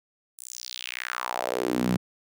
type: tone with high-pass filter sweep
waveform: sawtooth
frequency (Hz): 61.8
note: B1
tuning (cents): +2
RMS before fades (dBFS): -30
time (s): 0.38-1.97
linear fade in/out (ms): 10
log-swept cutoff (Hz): 9600 to 160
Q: 3.3
effects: none